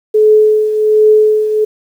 sine tone with tremolo, 429 Hz, A4, 44 cents flat, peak -3 dBFS, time 0.14-1.65 s, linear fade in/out 10 ms, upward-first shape triangle, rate 1.3 Hz, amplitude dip 65%, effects 7-bit

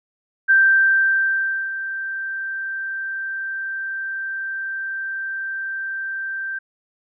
sine tone with ADSR envelope, 1568 Hz, G6, in tune, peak -10 dBFS, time 0.48-6.59 s, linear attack 24 ms, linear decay 1200 ms, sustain -14 dB, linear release 9 ms, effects none

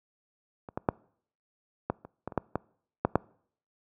clicks, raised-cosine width 1 ms, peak -27 / -17 / -8 / -13 / -29 / -20 / -27 / -11 / -13 / -9 / -6 dBFS, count 11, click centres 0.688 / 0.775 / 0.888 / 1.9 / 2.05 / 2.276 / 2.322 / 2.377 / 2.556 / 3.05 / 3.156 s, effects noise-tail reverb RT60 0.6 s tail -25 dB re dry + high-pass 80 Hz 12 dB/octave

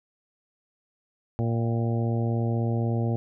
harmonic tone with a mistuned harmonic, 116.2 Hz, A#2, 5 cents flat, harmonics 1 / 2 / 3 / 4 / 5 / 6 / 7, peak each -24 / -30 / -34 / -36 / -38 / -40 / -41 dBFS, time 1.39-3.16 s, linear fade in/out 0 ms, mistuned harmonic 7, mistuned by -47 cents, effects none

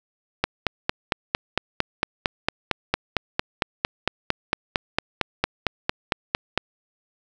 click train, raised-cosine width 0.3 ms, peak -3 dBFS, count 28, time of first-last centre 0.44-6.576 s, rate 4.4 Hz, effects none

